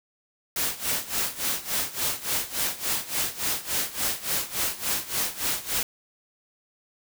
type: noise with tremolo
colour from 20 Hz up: white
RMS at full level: -25 dBFS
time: 0.56-5.83 s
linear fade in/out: 2 ms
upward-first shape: sine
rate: 3.5 Hz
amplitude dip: 85%
effects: none